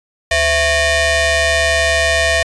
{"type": "ring-modulated tone", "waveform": "sawtooth", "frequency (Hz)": 587.3, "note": "D5", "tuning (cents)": 0, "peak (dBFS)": -5, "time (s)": [0.31, 2.43], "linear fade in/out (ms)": 5, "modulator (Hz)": 1250, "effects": ["resampled to 22050 Hz"]}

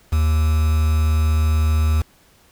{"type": "tone with quantisation", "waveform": "triangle", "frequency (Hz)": 77.8, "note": "D#2", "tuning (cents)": 0, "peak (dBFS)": -12, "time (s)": [0.12, 2.02], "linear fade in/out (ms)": 10, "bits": 5, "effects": ["pink hiss -54 dBFS RMS until 2.51 s"]}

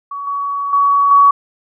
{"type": "tone with level steps", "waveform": "sine", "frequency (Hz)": 1128, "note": "C#6", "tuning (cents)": 30, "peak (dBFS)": [-22, -17, -9, -5], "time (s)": [0.11, 1.31], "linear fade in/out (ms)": 5, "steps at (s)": [0.27, 0.73, 1.11], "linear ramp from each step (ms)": 2, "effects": []}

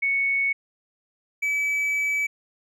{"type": "tone pair in turn", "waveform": ["sine", "triangle"], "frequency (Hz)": [2217, 2294], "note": ["C#7", "D7"], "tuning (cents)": [0, -41], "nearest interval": "minor second", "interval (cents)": 59, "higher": "second", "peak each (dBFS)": -20, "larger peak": "neither", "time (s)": [[0.02, 0.53], [1.42, 2.27]], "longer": "second", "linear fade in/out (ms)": 10, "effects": []}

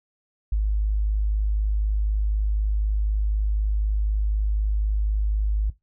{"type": "tone", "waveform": "sine", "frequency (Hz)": 52, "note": "G#1", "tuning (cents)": 3, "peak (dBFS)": -19, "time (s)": [0.52, 5.7], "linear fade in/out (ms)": 5, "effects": ["noise-tail reverb RT60 0.2 s tail -19 dB re dry"]}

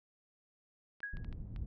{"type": "clicks", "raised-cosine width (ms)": 0.3, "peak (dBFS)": -38, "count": 5, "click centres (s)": [1.004, 1.17, 1.246, 1.327, 1.562]}
{"type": "tone with exponential decay", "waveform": "sine", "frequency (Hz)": 1656, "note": "G#6", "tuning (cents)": -5, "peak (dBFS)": -35, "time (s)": [1.03, 1.32], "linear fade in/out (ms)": 2, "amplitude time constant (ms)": 61}
{"type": "low-pass noise", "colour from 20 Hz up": "pink", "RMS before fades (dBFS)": -42, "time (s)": [1.13, 1.66], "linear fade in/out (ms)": 5, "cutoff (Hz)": 130, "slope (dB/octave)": 12}
{"effects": []}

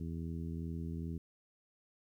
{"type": "harmonic tone", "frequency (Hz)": 82.41, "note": "E2", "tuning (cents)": 0, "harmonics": [1, 2, 3, 4, 5], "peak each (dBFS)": [-41, -41, -45, -50, -54], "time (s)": [0, 1.18], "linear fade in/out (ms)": 5, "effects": ["12-bit"]}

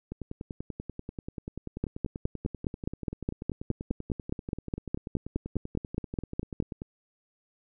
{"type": "two click trains", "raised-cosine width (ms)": 3, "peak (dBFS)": [-23, -15], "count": [70, 24], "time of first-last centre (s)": [[0.12, 6.819], [1.84, 6.602]], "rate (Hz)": [10.3, 4.83], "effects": []}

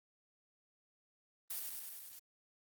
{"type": "noise with echo", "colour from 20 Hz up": "blue", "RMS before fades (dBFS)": -41, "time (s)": [1.5, 1.6], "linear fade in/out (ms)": 5, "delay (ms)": 99, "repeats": 6, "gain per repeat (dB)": -2, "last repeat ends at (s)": 2.194, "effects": ["Opus 32 kbps"]}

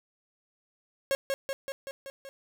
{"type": "tone with echo", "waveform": "45% pulse", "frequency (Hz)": 545, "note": "C#5", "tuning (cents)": -29, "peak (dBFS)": -24, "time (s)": [1.11, 1.15], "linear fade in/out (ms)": 0, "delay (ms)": 190, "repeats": 6, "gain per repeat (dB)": -3, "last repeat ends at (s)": 2.29, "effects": []}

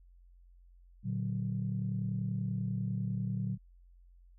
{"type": "chord", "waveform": "sine", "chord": "Bb augmented", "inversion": "none", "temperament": "equal with one note detuned", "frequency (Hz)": [116.54, 146.83, 187.36], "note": ["Bb2", "D3", "F#3"], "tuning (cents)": [0, 0, 22], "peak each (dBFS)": [-34, -38, -35], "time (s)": [1.03, 3.58], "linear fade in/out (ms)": 50, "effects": ["tanh soft clip ceiling -23 dBFS", "added 44 Hz sine -56 dBFS peak until 4.38 s"]}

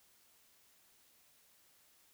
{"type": "silence", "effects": ["white hiss -68 dBFS RMS until 2.13 s"]}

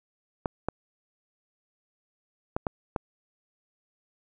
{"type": "clicks", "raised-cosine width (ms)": 1, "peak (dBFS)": -13, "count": 5, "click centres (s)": [0.458, 0.686, 2.565, 2.668, 2.962], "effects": []}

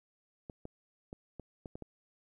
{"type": "clicks", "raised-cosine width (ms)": 2, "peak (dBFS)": -30, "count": 7, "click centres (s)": [0.498, 0.654, 1.129, 1.397, 1.658, 1.755, 1.823], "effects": ["12-bit"]}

